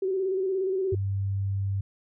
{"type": "tone with vibrato", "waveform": "sine", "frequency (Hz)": 380, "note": "F#4", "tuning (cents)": 46, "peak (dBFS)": -24, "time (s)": [0.02, 0.95], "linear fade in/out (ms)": 5, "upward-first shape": "square", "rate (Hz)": 17, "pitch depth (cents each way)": 40}
{"type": "tone", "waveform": "sine", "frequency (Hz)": 98.2, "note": "G2", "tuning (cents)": 4, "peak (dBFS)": -25, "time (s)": [0.92, 1.81], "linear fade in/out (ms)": 5}
{"effects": []}